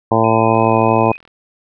harmonic tone, 112.4 Hz, A2, 37 cents sharp, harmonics 1 / 2 / 3 / 4 / 5 / 6 / 7 / 8 / 9, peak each -19 / -19 / -19 / -19 / -19 / -19 / -19 / -19 / -19 dBFS, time 0.11-1.12 s, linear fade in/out 5 ms
sine tone with vibrato, 2518 Hz, D#7, 20 cents sharp, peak -28 dBFS, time 0.24-1.17 s, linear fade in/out 2 ms, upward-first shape triangle, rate 3.2 Hz, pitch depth 16 cents each way
click train, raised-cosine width 0.3 ms, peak -28 dBFS, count 31, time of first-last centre 0.55-1.276 s, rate 41.3 Hz
effects none

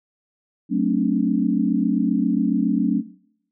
sine chord, D dominant seventh, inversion first, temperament equal with one note detuned, 185 / 220 / 266.4 / 293.7 Hz, F#3 / A3 / C4 / D4, 0 / 0 / +31 / 0 cents, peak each -23 dBFS, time 0.69-3.03 s, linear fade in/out 50 ms, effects noise-tail reverb RT60 0.7 s tail -20 dB re dry

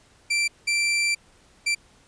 sawtooth tone bursts at uneven times, 2349 Hz, D7, in tune, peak -17 dBFS, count 3, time 0.3-0.48 / 0.67-1.15 / 1.66-1.75 s, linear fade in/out 10 ms, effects pink hiss -57 dBFS RMS until 2.07 s + resampled to 22050 Hz

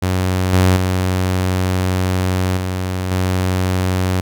sawtooth tone with level steps, 92.5 Hz, F#2, in tune, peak -11 / -6 / -11 / -15 / -11 dBFS, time 0.02-4.21 s, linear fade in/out 10 ms, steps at 0.53 / 0.76 / 2.57 / 3.11 s, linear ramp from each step 5 ms, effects none

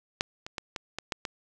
clicks, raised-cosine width 0.2 ms, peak -8 / -21 / -16 / -16 / -16 / -12 / -15 dBFS, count 7, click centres 0.209 / 0.465 / 0.582 / 0.762 / 0.986 / 1.122 / 1.252 s, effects none

